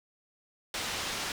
white low-pass noise, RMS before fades -35 dBFS, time 0.74-1.32 s, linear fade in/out 2 ms, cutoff 4900 Hz, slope 12 dB/octave, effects none

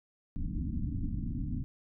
pink low-pass noise, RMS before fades -34 dBFS, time 0.36-1.64 s, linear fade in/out 0 ms, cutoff 300 Hz, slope 96 dB/octave, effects none

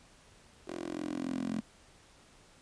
10% pulse tone with high-pass filter sweep, 43.65 Hz, F1, in tune, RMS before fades -37 dBFS, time 0.67-1.61 s, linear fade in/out 10 ms, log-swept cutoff 380 to 220 Hz, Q 5.1, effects pink hiss -60 dBFS RMS until 2.61 s + resampled to 22050 Hz

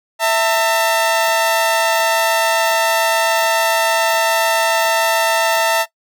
sawtooth tone pair together, 659.3 / 901.4 Hz, E5 / A5, 0 / +42 cents, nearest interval perfect fourth, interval 542 cents, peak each -12 dBFS, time 0.19-5.86 s, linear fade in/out 50 ms, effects noise-tail reverb RT60 0.1 s tail -19 dB re dry

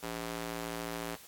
square tone with high-pass filter, 57 Hz, A#1, 38 cents flat, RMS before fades -39 dBFS, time 0.02-1.16 s, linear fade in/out 20 ms, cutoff 260 Hz, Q 0.58, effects white hiss -54 dBFS RMS until 1.27 s + AAC 64 kbps

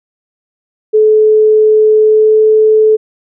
sine tone with pitch glide, 431.1 to 433.8 Hz, A4 to A4, -35 to -25 cents, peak -4 dBFS, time 0.93-2.97 s, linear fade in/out 20 ms, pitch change +10 cents, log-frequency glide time 2.01-2.42 s, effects none

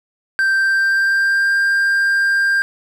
triangle tone with pitch glide, 1567 to 1593.5 Hz, G6 to G6, -1 to +28 cents, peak -11 dBFS, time 0.39-2.62 s, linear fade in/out 0 ms, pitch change +29 cents, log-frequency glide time 0.55-1.54 s, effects none

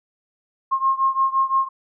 sine beating tone pair, 1069 / 1074.8 Hz, C6 / C6, +37 / +46 cents, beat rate 5.8 Hz, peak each -19 / -21 dBFS, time 0.71-1.69 s, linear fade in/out 20 ms, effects none

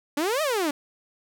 sawtooth exponential two-way sweep, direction up then down, 277.2 to 648 to 277.2 Hz, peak -19 dBFS, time 0.17-0.71 s, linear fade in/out 5 ms, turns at 0.42 s, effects none

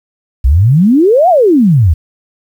sine exponential two-way sweep, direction up then down, 58.27 to 764 to 72.5 Hz, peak -4 dBFS, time 0.44-1.94 s, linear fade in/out 10 ms, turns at 1.29 s, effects 7-bit

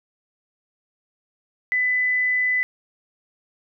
sine tone, 2001 Hz, B6, 22 cents sharp, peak -18 dBFS, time 1.72-2.63 s, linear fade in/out 0 ms, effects none

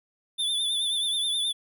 square tone with vibrato, 3520 Hz, A7, in tune, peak -25 dBFS, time 0.38-1.53 s, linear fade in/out 20 ms, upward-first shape triangle, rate 9.4 Hz, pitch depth 65 cents each way, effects none

